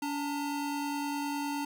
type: tone pair together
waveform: square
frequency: 285.1 / 905.1 Hz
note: C#4 / A5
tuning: +49 / +49 cents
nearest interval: octave + minor sixth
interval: 2000 cents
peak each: -34 / -37 dBFS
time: 0.02-1.65 s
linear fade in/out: 5 ms
effects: none